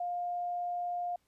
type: tone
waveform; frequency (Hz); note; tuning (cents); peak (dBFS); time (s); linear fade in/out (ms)
sine; 706; F5; +19; -32; 0-1.16; 5
effects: pink hiss -75 dBFS RMS until 1.27 s + resampled to 32000 Hz